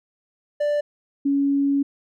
triangle / sine tone pair in turn, 588 / 279.8 Hz, D5 / C#4, +2 / +16 cents, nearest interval octave + minor second, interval 1286 cents, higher first, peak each -17 dBFS, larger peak neither, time 0.6-0.81 / 1.25-1.83 s, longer second, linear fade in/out 10 ms, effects none

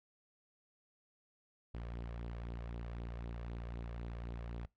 sawtooth tone with flanger, 58.27 Hz, A#1, in tune, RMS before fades -44 dBFS, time 1.74-4.66 s, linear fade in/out 5 ms, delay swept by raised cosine 0.23 to 1.83 ms, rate 3.9 Hz, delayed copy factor +0.5, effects noise-tail reverb RT60 0.2 s tail -23 dB re dry + low-pass 3000 Hz 12 dB/octave

